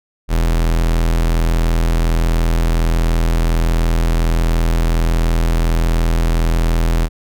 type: tone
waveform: 45% pulse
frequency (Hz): 41.39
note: E1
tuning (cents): +8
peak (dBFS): -12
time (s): 0.28-7.09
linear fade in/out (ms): 50
effects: none